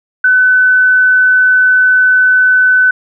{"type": "tone", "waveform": "sine", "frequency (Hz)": 1507, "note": "F#6", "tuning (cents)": 31, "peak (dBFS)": -5, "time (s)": [0.24, 2.91], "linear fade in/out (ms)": 5, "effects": []}